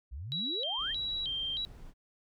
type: exponential sweep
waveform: sine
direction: up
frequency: 55.9 to 1982 Hz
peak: -38 dBFS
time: 0.11-0.93 s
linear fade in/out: 20 ms
type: tone with vibrato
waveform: sine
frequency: 3511 Hz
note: A7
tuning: 4 cents flat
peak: -32 dBFS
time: 0.32-1.65 s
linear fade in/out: 0 ms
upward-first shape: square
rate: 1.6 Hz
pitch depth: 180 cents each way
type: noise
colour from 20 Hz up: brown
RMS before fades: -49 dBFS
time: 0.77-1.94 s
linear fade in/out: 50 ms
effects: none